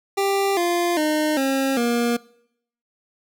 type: tone with pitch steps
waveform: 25% pulse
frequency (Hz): 394.6 / 347.5 / 306 / 269.5 / 237.4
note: G4 / F4 / D#4 / C#4 / A#3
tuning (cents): +11 / -9 / -29 / -49 / +32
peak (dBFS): -15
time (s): 0.17-2.17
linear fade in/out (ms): 10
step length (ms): 400
effects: noise-tail reverb RT60 0.7 s tail -22 dB re dry